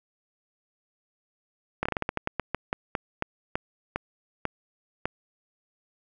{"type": "slowing click train", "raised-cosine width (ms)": 0.5, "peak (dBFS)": -11, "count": 18, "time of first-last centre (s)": [1.83, 5.056], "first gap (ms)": 25, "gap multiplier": 1.22, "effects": []}